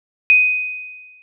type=tone with exponential decay; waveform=sine; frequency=2500 Hz; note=D#7; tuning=8 cents sharp; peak=-6 dBFS; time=0.3-1.22 s; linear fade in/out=0 ms; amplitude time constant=200 ms; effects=none